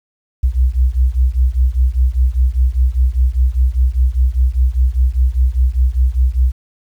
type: beating tone pair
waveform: sine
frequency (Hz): 60.8 / 65.8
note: B1 / C2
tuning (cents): -26 / +10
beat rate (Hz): 5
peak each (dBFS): -13 / -14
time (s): 0.43-6.52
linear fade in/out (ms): 10
effects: 8-bit